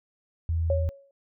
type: tone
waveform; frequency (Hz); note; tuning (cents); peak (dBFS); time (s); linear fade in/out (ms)
sine; 82.3; E2; -2; -23; 0.49-0.89; 0
type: tone with exponential decay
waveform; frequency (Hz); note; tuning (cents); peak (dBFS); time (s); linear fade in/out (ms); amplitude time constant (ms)
sine; 554.4; C#5; 0; -21; 0.7-1.11; 2; 88
effects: none